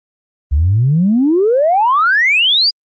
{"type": "exponential sweep", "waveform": "sine", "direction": "up", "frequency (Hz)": [66.2, 4978], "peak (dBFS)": -8, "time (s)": [0.51, 2.71], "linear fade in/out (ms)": 20, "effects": ["tanh soft clip ceiling -4 dBFS", "Opus 24 kbps"]}